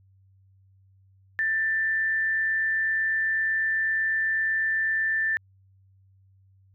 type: tone with amplitude modulation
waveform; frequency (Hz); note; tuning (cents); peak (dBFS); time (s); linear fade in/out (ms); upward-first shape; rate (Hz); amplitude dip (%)
sine; 1776; A6; +16; -21; 1.39-5.37; 0; sine; 182; 25
effects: added 96 Hz sine -56 dBFS peak until 6.74 s